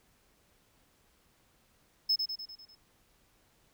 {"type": "tone with echo", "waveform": "triangle", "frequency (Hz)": 5200, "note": "E8", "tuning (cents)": -24, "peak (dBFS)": -23, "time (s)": [2.09, 2.16], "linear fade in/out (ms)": 10, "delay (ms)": 99, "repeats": 6, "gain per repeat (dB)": -5, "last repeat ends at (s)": 2.754, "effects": ["pink hiss -68 dBFS RMS until 3.73 s"]}